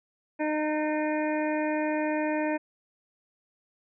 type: harmonic tone with a mistuned harmonic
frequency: 305.7 Hz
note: D#4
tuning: 30 cents flat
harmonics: 1 / 2 / 3 / 5 / 6 / 7 / 8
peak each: -28 / -30 / -34 / -41 / -38 / -44 / -40 dBFS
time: 0.39-2.58 s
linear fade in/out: 20 ms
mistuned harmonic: 6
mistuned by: -18 cents
effects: none